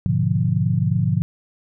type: chord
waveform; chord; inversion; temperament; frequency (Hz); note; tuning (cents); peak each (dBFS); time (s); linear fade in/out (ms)
sine; G# diminished seventh; none; equal; 103.83 / 123.47 / 146.83 / 174.61; G#2 / B2 / D3 / F3; 0 / 0 / 0 / 0; -22; 0.06-1.22; 0
effects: none